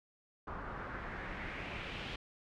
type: noise with low-pass filter sweep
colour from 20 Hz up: pink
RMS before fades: -43 dBFS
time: 0.47-2.16 s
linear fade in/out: 5 ms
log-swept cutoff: 1200 to 3100 Hz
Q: 2.5
effects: none